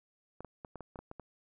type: clicks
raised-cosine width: 1 ms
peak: -30 dBFS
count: 9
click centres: 0.406 / 0.447 / 0.648 / 0.757 / 0.807 / 0.958 / 0.99 / 1.114 / 1.197 s
effects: none